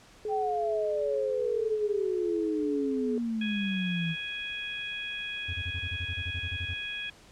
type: tone with tremolo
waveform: sine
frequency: 425.3 Hz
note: G#4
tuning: 41 cents sharp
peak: -29 dBFS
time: 0.25-3.18 s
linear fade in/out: 2 ms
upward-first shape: triangle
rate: 2.5 Hz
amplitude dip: 25%
type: exponential sweep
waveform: sine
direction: down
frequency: 792 to 160 Hz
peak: -28 dBFS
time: 0.28-4.16 s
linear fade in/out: 50 ms
type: harmonic tone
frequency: 830.6 Hz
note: G#5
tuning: in tune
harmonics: 2 / 3 / 4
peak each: -40 / -36 / -38 dBFS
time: 3.41-7.1 s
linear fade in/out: 5 ms
type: tone bursts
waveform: triangle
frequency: 87.31 Hz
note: F2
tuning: in tune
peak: -30 dBFS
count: 15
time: 5.48-6.741 s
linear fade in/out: 10 ms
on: 57 ms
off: 29 ms
effects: pink hiss -55 dBFS RMS until 7.31 s + low-pass 8000 Hz 12 dB/octave

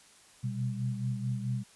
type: tone cluster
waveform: sine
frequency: 124.3 / 128.9 / 198.4 Hz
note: B2 / C3 / G3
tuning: +12 / -26 / +21 cents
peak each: -32 / -37 / -37 dBFS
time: 0.43-1.64 s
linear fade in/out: 20 ms
effects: white hiss -58 dBFS RMS until 1.75 s + resampled to 24000 Hz

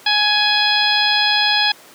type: harmonic tone with a mistuned harmonic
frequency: 837 Hz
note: G#5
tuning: 13 cents sharp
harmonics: 1 / 2 / 3 / 4 / 5 / 6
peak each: -21 / -20 / -22 / -18 / -21 / -22 dBFS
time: 0.06-1.72 s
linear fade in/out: 5 ms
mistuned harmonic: 5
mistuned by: -24 cents
effects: pink hiss -43 dBFS RMS until 1.94 s + high-pass 300 Hz 12 dB/octave

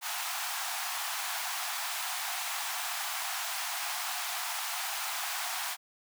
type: high-pass noise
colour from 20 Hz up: pink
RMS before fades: -35 dBFS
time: 0.01-5.77 s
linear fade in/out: 50 ms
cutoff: 690 Hz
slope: 96 dB/octave
effects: none

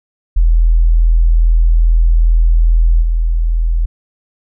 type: tone with level steps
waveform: sine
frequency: 41.2 Hz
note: E1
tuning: in tune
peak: -6 / -10 dBFS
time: 0.36-3.86 s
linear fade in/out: 10 ms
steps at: 3.01 s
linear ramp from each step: 20 ms
effects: none

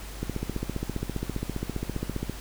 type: click train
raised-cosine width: 3 ms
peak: -16 dBFS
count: 32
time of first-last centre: 0.23-2.297 s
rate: 15 Hz
effects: added 50 Hz sine -39 dBFS peak until 2.4 s + pink hiss -43 dBFS RMS until 2.4 s

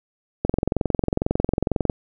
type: click train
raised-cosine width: 2 ms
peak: -6 dBFS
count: 33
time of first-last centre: 0.45-1.898 s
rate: 22.1 Hz
effects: none

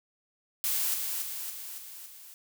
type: noise with echo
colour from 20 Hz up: blue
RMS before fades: -29 dBFS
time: 0.64-0.94 s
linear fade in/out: 0 ms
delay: 280 ms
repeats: 5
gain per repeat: -4 dB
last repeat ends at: 2.34 s
effects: none

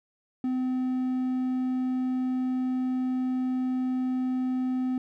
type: tone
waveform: triangle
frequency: 255.7 Hz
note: C4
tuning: 40 cents flat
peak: -23 dBFS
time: 0.44-4.98 s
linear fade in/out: 2 ms
effects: none

